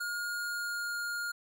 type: tone with pitch glide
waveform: square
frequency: 1426 to 1417 Hz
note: F6 to F6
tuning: +36 to +25 cents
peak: -34 dBFS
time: 0-1.32 s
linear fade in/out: 10 ms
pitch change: -11 cents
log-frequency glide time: 0.38-0.97 s
effects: none